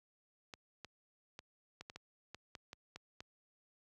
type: clicks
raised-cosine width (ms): 0.2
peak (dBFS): -30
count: 11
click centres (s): 0.538 / 0.847 / 1.391 / 1.81 / 1.899 / 1.96 / 2.346 / 2.552 / 2.731 / 2.96 / 3.205
effects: high-pass 60 Hz 12 dB/octave